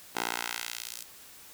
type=tone with high-pass filter sweep; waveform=10% pulse; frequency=58.4 Hz; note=A#1; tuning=4 cents sharp; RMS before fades=-36 dBFS; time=0.15-1.04 s; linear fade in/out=10 ms; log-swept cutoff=570 to 6500 Hz; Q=0.71; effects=white hiss -51 dBFS RMS until 1.53 s